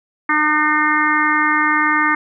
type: harmonic tone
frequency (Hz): 303.5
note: D#4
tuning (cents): -43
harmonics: 1 / 3 / 4 / 5 / 6 / 7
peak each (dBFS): -22 / -22 / -18 / -22 / -18 / -21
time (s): 0.29-2.15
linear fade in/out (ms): 5
effects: none